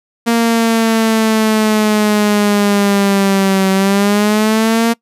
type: linear two-way sweep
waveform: sawtooth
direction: down then up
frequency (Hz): 232.9 to 190.8 to 232.9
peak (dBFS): -6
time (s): 0.26-4.94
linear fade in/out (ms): 20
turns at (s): 3.71
effects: noise-tail reverb RT60 0.1 s tail -23 dB re dry + resampled to 32000 Hz